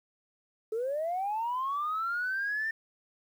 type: linear sweep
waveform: sine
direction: up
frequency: 425.8 to 1808 Hz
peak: -28 dBFS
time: 0.72-2.71 s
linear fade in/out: 5 ms
effects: tanh soft clip ceiling -25 dBFS + 10-bit